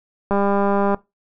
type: click train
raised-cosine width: 1 ms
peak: -7 dBFS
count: 128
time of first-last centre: 0.31-0.945 s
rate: 200 Hz
effects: noise-tail reverb RT60 0.2 s tail -20 dB re dry